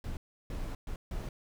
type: noise bursts at uneven times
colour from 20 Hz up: brown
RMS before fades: -37 dBFS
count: 4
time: 0.04-0.17 / 0.5-0.75 / 0.87-0.96 / 1.11-1.29 s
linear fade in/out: 2 ms
effects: none